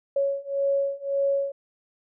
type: beating tone pair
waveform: sine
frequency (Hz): 554.4 / 556.2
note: C#5 / C#5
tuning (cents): 0 / +6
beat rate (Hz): 1.8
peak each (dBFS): -26 / -25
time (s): 0.16-1.52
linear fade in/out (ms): 5
effects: none